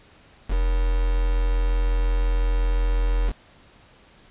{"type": "tone with quantisation", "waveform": "sine", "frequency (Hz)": 42.81, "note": "F1", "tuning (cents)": -34, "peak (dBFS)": -18, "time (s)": [0.48, 3.33], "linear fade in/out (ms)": 50, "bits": 5, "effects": ["pink hiss -53 dBFS RMS until 4.3 s", "resampled to 8000 Hz"]}